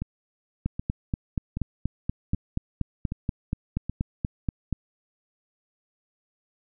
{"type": "two click trains", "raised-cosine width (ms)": 5, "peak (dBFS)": [-13, -17], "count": [18, 6], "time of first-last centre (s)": [[0.66, 4.727], [0.02, 3.896]], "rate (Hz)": [4.18, 1.29], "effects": []}